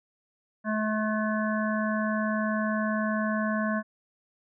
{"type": "harmonic tone", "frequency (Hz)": 215.4, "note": "A3", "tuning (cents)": -37, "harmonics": [1, 3, 5, 7, 8], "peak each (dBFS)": [-27, -32, -34, -35, -36], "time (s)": [0.64, 3.83], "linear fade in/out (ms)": 50, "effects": []}